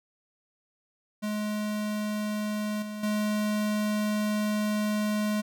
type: tone with level steps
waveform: square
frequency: 210.9 Hz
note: G#3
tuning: 27 cents sharp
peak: -29 / -35 / -26 dBFS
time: 1.22-5.42 s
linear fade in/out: 20 ms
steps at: 2.82 / 3.03 s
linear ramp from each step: 5 ms
effects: none